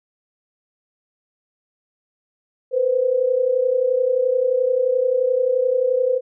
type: tone pair together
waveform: sine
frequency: 483.5 / 515 Hz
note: B4 / C5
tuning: -37 / -28 cents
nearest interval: minor second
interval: 109 cents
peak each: -21 / -17 dBFS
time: 2.71-6.21 s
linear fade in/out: 50 ms
effects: none